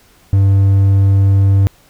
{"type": "tone", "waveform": "triangle", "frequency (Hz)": 98, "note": "G2", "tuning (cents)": 0, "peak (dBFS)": -5, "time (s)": [0.33, 1.67], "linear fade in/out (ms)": 0, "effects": ["pink hiss -49 dBFS RMS until 1.89 s"]}